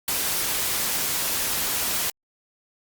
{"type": "noise", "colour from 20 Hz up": "white", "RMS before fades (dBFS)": -25, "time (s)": [0.08, 2.1], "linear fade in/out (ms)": 2, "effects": ["Opus 48 kbps"]}